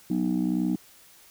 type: chord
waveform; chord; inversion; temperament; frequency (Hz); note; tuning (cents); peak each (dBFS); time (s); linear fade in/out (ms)
sine; B major; second; just; 185.21 / 246.9 / 308.7; F#3 / B3 / D#4; +2 / 0 / -14; -26; 0.1-0.76; 5
effects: tanh soft clip ceiling -17 dBFS + white hiss -54 dBFS RMS until 1.3 s